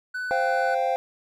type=tone; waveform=triangle; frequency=1496 Hz; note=F#6; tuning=19 cents sharp; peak=-26 dBFS; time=0.14-0.75 s; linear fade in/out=10 ms
type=chord; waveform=triangle; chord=C suspended fourth; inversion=none; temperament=just; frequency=523.3 / 697.7 / 784.9 Hz; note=C5 / F5 / G5; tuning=0 / -2 / +2 cents; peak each=-24 dBFS; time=0.31-0.96 s; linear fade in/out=0 ms
effects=none